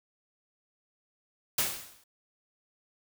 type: noise with exponential decay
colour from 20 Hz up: white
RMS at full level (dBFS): -25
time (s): 1.58-2.04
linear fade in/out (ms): 5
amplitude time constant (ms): 100
effects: none